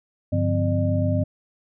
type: tone cluster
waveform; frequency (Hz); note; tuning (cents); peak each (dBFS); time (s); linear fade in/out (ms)
sine; 99.1 / 146.1 / 176 / 258.7 / 603; G2 / D3 / F3 / C4 / D5; +19 / -9 / +14 / -19 / +46; -21 / -30 / -29 / -26 / -27; 0.32-1.24; 10
effects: none